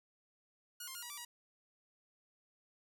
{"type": "tone with pitch steps", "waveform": "5% pulse", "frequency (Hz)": [1443, 1055, 1419, 963, 1165, 959], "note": ["F#6", "C6", "F6", "B5", "D6", "A#5"], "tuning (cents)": [-44, 14, 27, -44, -14, 49], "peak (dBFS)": -33, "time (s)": [0.8, 1.25], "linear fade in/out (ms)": 5, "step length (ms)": 75, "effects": []}